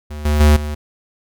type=tone with level steps; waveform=square; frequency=74.7 Hz; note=D2; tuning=30 cents sharp; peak=-27 / -14 / -8 / -22 dBFS; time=0.1-0.75 s; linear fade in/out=10 ms; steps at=0.25 / 0.4 / 0.56 s; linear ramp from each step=5 ms; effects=none